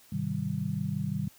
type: chord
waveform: sine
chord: Ab major seventh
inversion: none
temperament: just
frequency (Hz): 103.83 / 129.78 / 155.74 / 194.67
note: Ab2 / C3 / Eb3 / G3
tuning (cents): 0 / -14 / +2 / -12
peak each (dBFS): -37 / -35 / -33 / -33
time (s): 0.12-1.28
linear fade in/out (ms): 5
effects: white hiss -58 dBFS RMS until 1.38 s + high-pass 60 Hz 12 dB/octave